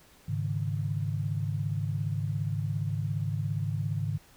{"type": "chord", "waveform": "sine", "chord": "Ab suspended fourth", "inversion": "none", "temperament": "just", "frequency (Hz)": [103.83, 138.43, 155.74], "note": ["Ab2", "Db3", "Eb3"], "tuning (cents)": [0, -2, 2], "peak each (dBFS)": [-31, -33, -33], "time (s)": [0.28, 4.18], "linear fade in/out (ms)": 10, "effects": ["pink hiss -58 dBFS RMS until 4.36 s"]}